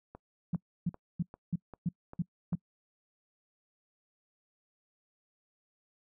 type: click train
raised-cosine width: 1 ms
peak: -32 dBFS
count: 7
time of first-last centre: 0.15-2.531 s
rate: 2.52 Hz
type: tone bursts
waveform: sine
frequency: 172.9 Hz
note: F3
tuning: 17 cents flat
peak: -27 dBFS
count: 7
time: 0.53-2.554 s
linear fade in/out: 5 ms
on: 32 ms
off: 300 ms
effects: noise-tail reverb RT60 0.1 s tail -25 dB re dry